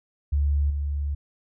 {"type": "tone with level steps", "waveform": "sine", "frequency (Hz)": 71.9, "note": "D2", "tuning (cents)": -36, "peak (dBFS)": [-19, -24], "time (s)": [0.32, 1.15], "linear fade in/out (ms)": 10, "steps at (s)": 0.7, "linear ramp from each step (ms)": 5, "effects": []}